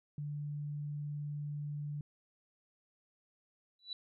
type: tone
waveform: sine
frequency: 146.83 Hz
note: D3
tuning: in tune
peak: -37 dBFS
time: 0.18-2.01 s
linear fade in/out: 2 ms
type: tone with exponential growth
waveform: sine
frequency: 3951 Hz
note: B7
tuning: in tune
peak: -35 dBFS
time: 3.79-3.93 s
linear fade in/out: 2 ms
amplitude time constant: 30 ms
effects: none